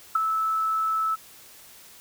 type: tone with ADSR envelope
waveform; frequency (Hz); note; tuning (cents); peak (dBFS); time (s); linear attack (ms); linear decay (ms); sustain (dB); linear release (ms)
sine; 1308; E6; -14; -15; 0.15-1.16; 6; 12; -7; 21
effects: white hiss -49 dBFS RMS until 2 s